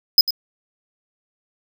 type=tone with echo; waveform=square; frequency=5050 Hz; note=D#8; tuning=25 cents sharp; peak=-7 dBFS; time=0.18-0.21 s; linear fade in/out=2 ms; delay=97 ms; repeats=1; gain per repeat=-13 dB; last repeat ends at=0.307 s; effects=none